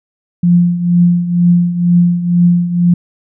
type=tone with tremolo; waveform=sine; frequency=174.61 Hz; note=F3; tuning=in tune; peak=-4 dBFS; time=0.43-2.94 s; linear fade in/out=5 ms; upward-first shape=triangle; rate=2.1 Hz; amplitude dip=75%; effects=none